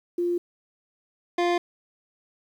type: tone pair in turn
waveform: sine / 25% pulse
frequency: 349.2 / 349.2 Hz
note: F4 / F4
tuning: 0 / 0 cents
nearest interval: unison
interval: 0 cents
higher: neither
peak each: -22 / -17 dBFS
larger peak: second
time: 0.18-0.38 / 1.38-1.58 s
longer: neither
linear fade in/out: 5 ms
effects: low-pass 4000 Hz 12 dB/octave + 9-bit